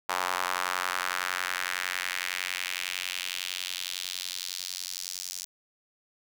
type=tone with high-pass filter sweep; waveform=sawtooth; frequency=90.9 Hz; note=F#2; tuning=30 cents flat; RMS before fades=-33 dBFS; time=0.09-5.45 s; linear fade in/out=0 ms; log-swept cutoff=970 to 5800 Hz; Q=1.9; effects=none